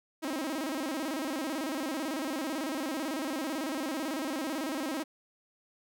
sawtooth tone with vibrato, 291.4 Hz, D4, 13 cents flat, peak -28 dBFS, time 0.22-5.04 s, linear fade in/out 20 ms, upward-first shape square, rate 18 Hz, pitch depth 160 cents each way, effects none

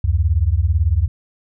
sine beating tone pair, 71.7 / 89.7 Hz, D2 / F2, -41 / +47 cents, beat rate 18 Hz, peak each -16 dBFS, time 0.04-1.08 s, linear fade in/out 5 ms, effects none

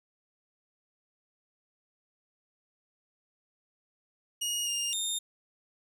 20% pulse tone with pitch steps, 2873 / 2817 / 3651 Hz, F7 / F7 / A#7, +48 / +14 / -37 cents, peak -24 dBFS, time 4.41-5.19 s, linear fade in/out 10 ms, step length 260 ms, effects none

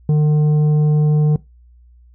sine tone with tanh clipping, 151 Hz, D3, 48 cents sharp, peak -12 dBFS, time 0.09-1.36 s, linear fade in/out 2 ms, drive 7 dB, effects noise-tail reverb RT60 0.2 s tail -20 dB re dry + added 60 Hz sine -44 dBFS peak until 2.14 s

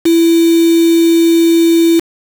sine tone with quantisation, 332.8 Hz, E4, 17 cents sharp, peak -6 dBFS, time 0.05-2 s, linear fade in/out 10 ms, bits 3, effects none

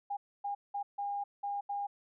sine tone bursts at uneven times, 809 Hz, G#5, 46 cents flat, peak -33 dBFS, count 6, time 0.1-0.17 / 0.44-0.55 / 0.74-0.83 / 0.98-1.24 / 1.43-1.61 / 1.69-1.87 s, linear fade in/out 10 ms, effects none

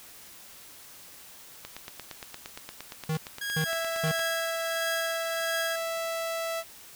click train, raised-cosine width 0.2 ms, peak -21 dBFS, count 23, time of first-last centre 1.65-4.193 s, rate 8.65 Hz
square tone bursts, 157.6 Hz, D#3, 23 cents sharp, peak -27 dBFS, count 3, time 3.09-4.116 s, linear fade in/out 5 ms, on 82 ms, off 390 ms
sawtooth tone with tremolo, 1641 Hz, G#6, 21 cents flat, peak -25 dBFS, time 3.41-5.76 s, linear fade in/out 5 ms, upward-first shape triangle, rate 1.5 Hz, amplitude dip 70%
sawtooth tone, 660 Hz, E5, 2 cents sharp, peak -26 dBFS, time 3.65-6.64 s, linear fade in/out 50 ms
effects white hiss -49 dBFS RMS until 6.95 s

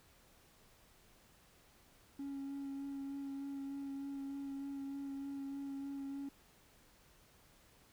triangle tone with vibrato, 276.7 Hz, C#4, 3 cents flat, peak -38 dBFS, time 2.19-6.29 s, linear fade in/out 5 ms, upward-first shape sine, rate 3.3 Hz, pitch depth 15 cents each way, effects tanh soft clip ceiling -35 dBFS + pink hiss -66 dBFS RMS until 7.92 s

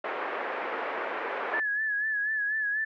pink band-pass noise, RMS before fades -33 dBFS, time 0.04-1.6 s, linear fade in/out 5 ms, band 400 to 2100 Hz, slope 24 dB/octave
sine tone with vibrato, 1708 Hz, G#6, 48 cents sharp, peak -26 dBFS, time 1.53-2.85 s, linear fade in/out 10 ms, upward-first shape sine, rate 4.1 Hz, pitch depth 59 cents each way
effects none

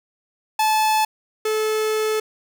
45% pulse tone pair in turn, 867 / 433.5 Hz, A5 / A4, -26 / -26 cents, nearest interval octave, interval 1200 cents, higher first, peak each -16 / -19 dBFS, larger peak first, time 0.59-1.05 / 1.45-2.2 s, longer second, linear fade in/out 5 ms, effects none

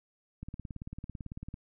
click train, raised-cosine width 5 ms, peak -28 dBFS, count 21, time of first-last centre 0.43-1.541 s, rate 18 Hz, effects none

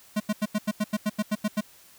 square tone bursts, 211.2 Hz, G#3, 29 cents sharp, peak -23 dBFS, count 12, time 0.16-1.61 s, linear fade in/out 10 ms, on 42 ms, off 86 ms, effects white hiss -54 dBFS RMS until 1.98 s

